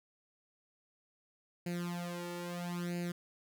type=tone with flanger; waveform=sawtooth; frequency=174.61 Hz; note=F3; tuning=in tune; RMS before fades=-39 dBFS; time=1.66-3.12 s; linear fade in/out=5 ms; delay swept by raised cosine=0.43 to 2.23 ms; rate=0.76 Hz; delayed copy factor=+0.9; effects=none